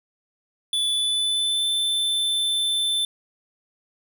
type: tone with pitch glide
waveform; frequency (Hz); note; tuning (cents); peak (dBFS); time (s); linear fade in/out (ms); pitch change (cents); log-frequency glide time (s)
square; 3468 to 3535; A7 to A7; -26 to +7; -21; 0.73-3.05; 2; +33; 0.9-1.67
effects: none